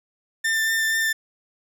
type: tone with vibrato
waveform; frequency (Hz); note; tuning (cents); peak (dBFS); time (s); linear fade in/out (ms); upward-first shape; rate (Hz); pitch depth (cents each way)
40% pulse; 1789; A6; +28; -19; 0.44-1.13; 10; triangle; 4.2; 14
effects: none